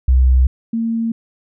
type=tone pair in turn; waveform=sine; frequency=64 / 228.1 Hz; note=C2 / A#3; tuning=-38 / -37 cents; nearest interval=octave + minor seventh; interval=2201 cents; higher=second; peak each=-8 / -16 dBFS; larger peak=first; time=0.08-0.47 / 0.73-1.12 s; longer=neither; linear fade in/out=5 ms; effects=none